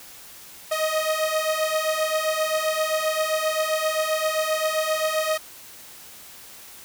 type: beating tone pair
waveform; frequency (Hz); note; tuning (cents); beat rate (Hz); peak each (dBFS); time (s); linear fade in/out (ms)
sawtooth; 622.3 / 629.9; D#5 / D#5; 0 / +21; 7.6; -22 / -20; 0.71-5.38; 10
effects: white hiss -44 dBFS RMS until 6.84 s